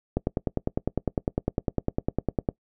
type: click train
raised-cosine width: 2 ms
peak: -10 dBFS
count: 24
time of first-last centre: 0.17-2.489 s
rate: 9.92 Hz
effects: noise-tail reverb RT60 0.1 s tail -22 dB re dry